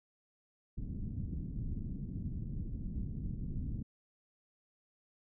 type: low-pass noise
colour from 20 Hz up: pink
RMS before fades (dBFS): -39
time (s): 0.77-3.83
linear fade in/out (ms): 10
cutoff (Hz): 240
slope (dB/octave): 24
effects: none